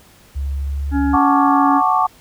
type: tone with pitch glide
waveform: sine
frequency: 69.3 to 71.33 Hz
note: C#2 to D2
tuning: 0 to -50 cents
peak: -19 dBFS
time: 0.35-1.17 s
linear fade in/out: 20 ms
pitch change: +50 cents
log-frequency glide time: 0.56-1.03 s
type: harmonic tone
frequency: 280.2 Hz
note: C#4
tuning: 19 cents sharp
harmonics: 1 / 3 / 5 / 6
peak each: -15 / -26 / -32 / -33 dBFS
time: 0.91-1.82 s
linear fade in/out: 50 ms
type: chord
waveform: sine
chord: D major seventh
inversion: first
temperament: equal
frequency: 740 / 880 / 1108.7 / 1174.7 Hz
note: F#5 / A5 / C#6 / D6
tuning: 0 / 0 / 0 / 0 cents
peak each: -18 dBFS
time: 1.13-2.07 s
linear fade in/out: 10 ms
effects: pink hiss -48 dBFS RMS until 2.2 s